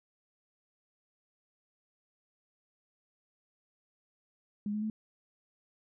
sine tone with pitch steps, 206.7 / 211.8 / 217 Hz, G#3 / G#3 / A3, -8 / +34 / -24 cents, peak -31 dBFS, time 4.66-4.9 s, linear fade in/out 2 ms, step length 80 ms, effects none

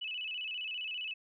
sine tone with vibrato, 2775 Hz, F7, 12 cents flat, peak -36 dBFS, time 0.01-1.14 s, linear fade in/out 10 ms, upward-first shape square, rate 15 Hz, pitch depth 110 cents each way, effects none

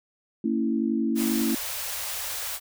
sine chord, A# diminished, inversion none, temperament equal with one note detuned, 227.2 / 277.2 / 329.6 Hz, A#3 / C#4 / E4, -44 / 0 / 0 cents, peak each -25 / -28 / -28 dBFS, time 0.44-1.55 s, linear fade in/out 5 ms
white band-stop noise, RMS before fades -32 dBFS, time 1.15-2.6 s, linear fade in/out 50 ms, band 100 to 490 Hz, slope 48 dB/octave
effects none

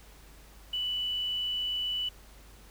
sine tone with quantisation, 2971 Hz, F#7, 6 cents sharp, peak -29 dBFS, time 0.73-2.09 s, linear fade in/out 5 ms, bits 9, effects added 50 Hz sine -52 dBFS peak until 2.7 s + pink hiss -56 dBFS RMS until 2.7 s

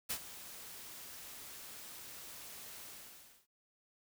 white noise with ADSR envelope, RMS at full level -36 dBFS, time 0.09-3.47 s, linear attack 16 ms, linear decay 78 ms, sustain -14 dB, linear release 610 ms, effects none

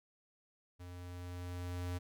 square tone with level ramp, 89 Hz, F2, 33 cents sharp, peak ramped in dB -48 to -37 dBFS, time 0.79-1.99 s, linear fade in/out 20 ms, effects none

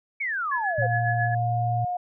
sine exponential sweep, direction down, 2300 to 493.9 Hz, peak -25 dBFS, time 0.2-0.87 s, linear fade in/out 10 ms
sine tone with tremolo, 1700 Hz, G#6, 40 cents sharp, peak -24 dBFS, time 0.51-1.35 s, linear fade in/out 10 ms, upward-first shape sine, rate 7.3 Hz, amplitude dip 70%
sine tone, 116.54 Hz, A#2, in tune, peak -24 dBFS, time 0.78-1.85 s, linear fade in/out 5 ms
sine tone with pitch glide, 709 to 716.4 Hz, F5 to F5, +26 to +44 cents, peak -25 dBFS, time 0.82-1.97 s, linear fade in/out 5 ms, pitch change +18 cents, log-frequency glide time 1.15-1.81 s
effects none

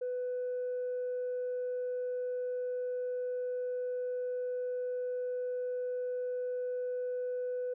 sine tone, 498.1 Hz, B4, 15 cents sharp, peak -31 dBFS, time 0.01-7.74 s, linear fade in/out 10 ms, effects tanh soft clip ceiling -30 dBFS

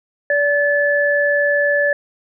sine tone pair together, 577.6 / 1732 Hz, D5 / A6, -29 / -28 cents, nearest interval octave + perfect fifth, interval 1901 cents, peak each -16 dBFS, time 0.3-1.93 s, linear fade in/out 2 ms, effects none

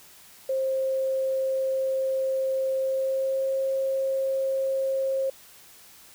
sine tone with pitch glide, 530 to 535.5 Hz, C5 to C5, +22 to +40 cents, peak -23 dBFS, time 0.49-5.3 s, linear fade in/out 5 ms, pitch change +18 cents, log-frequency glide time 2.8-3.52 s, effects white hiss -51 dBFS RMS until 6.14 s

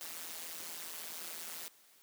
white noise with amplitude modulation, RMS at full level -41 dBFS, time 0.01-1.68 s, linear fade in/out 0 ms, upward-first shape sine, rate 166 Hz, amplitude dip 85%, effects white hiss -64 dBFS RMS until 2.02 s + high-pass 200 Hz 12 dB/octave

